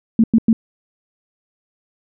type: tone bursts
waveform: sine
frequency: 225.7 Hz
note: A3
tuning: 44 cents sharp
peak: -8 dBFS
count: 3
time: 0.19-0.53 s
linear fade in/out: 2 ms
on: 48 ms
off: 98 ms
effects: none